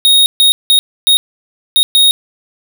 square tone bursts at uneven times, 3740 Hz, A#7, 5 cents sharp, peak -6 dBFS, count 6, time 0.05-0.26 / 0.4-0.52 / 0.7-0.79 / 1.07-1.17 / 1.76-1.83 / 1.95-2.11 s, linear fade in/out 0 ms, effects none

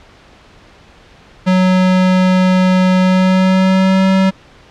square tone with pitch glide, 185 to 190.53 Hz, F#3 to G3, 0 to -49 cents, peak -9 dBFS, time 1.46-4.31 s, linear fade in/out 20 ms, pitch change +51 cents, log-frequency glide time 3-4.07 s, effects pink hiss -43 dBFS RMS until 4.7 s + low-pass 4000 Hz 12 dB/octave

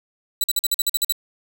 15% pulse tone bursts, 3951 Hz, B7, in tune, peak -10 dBFS, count 10, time 0.41-1.123 s, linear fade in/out 2 ms, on 29 ms, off 47 ms, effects none

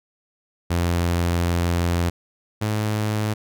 sawtooth tone pair in turn, 86.3 / 106.81 Hz, F2 / G#2, -20 / +49 cents, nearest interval major third, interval 369 cents, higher second, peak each -15 / -17 dBFS, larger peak first, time 0.7-2.1 / 2.61-3.34 s, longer first, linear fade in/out 10 ms, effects none

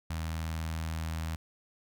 sawtooth tone with notch filter, 80.6 Hz, E2, 38 cents flat, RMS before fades -35 dBFS, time 0.1-1.36 s, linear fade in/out 5 ms, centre 400 Hz, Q 0.74, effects none

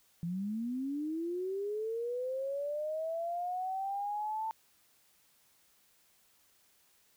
sine linear sweep, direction up, 164.81 to 893 Hz, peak -33 dBFS, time 0.23-4.51 s, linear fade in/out 0 ms, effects white hiss -68 dBFS RMS until 7.16 s

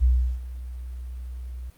sine tone with ADSR envelope, 62 Hz, B1, 7 cents sharp, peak -14 dBFS, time 0-1.7 s, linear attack 34 ms, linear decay 360 ms, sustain -18 dB, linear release 4 ms, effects pink hiss -58 dBFS RMS until 1.77 s + Opus 48 kbps

